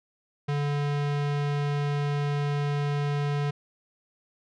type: tone with low-pass filter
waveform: square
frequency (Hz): 144.6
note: D3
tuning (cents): -27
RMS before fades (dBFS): -27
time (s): 0.48-3.51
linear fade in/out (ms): 10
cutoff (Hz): 3900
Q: 0.75
effects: none